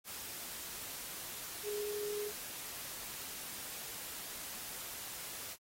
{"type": "tone in noise", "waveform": "sine", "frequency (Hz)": 415.3, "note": "G#4", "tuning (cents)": 0, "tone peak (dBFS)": -37, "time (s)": [1.63, 2.32], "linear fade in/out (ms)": 50, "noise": "white", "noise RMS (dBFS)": -45, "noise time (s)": [0.04, 5.57], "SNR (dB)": 5, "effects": ["AAC 48 kbps"]}